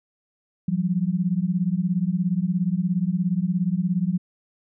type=beating tone pair; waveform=sine; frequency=171.5 / 188.5 Hz; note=F3 / F#3; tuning=-31 / +32 cents; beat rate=17 Hz; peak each=-23 dBFS; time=0.68-4.18 s; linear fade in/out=5 ms; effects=none